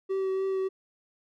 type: tone with vibrato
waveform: triangle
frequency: 382.9 Hz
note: G4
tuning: 41 cents flat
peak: -24 dBFS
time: 0.09-0.69 s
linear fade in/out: 20 ms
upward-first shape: triangle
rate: 3.4 Hz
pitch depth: 16 cents each way
effects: none